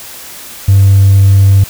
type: tone with hard clipping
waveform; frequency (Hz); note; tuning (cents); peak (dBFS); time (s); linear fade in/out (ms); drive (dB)
sine; 98; G2; 0; -3; 0.68-1.64; 5; 1
effects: white hiss -29 dBFS RMS until 1.69 s